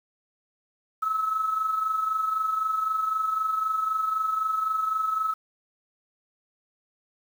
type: tone with amplitude modulation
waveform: sine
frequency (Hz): 1295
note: E6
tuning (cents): -31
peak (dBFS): -21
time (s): 1.02-5.34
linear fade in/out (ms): 10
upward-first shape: sine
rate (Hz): 23.9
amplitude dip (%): 55
effects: 8-bit